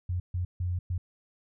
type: tone bursts at uneven times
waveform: sine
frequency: 89.3 Hz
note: F2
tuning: 39 cents sharp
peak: -27 dBFS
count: 4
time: 0.09-0.2 / 0.34-0.45 / 0.6-0.79 / 0.9-0.98 s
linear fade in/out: 5 ms
effects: none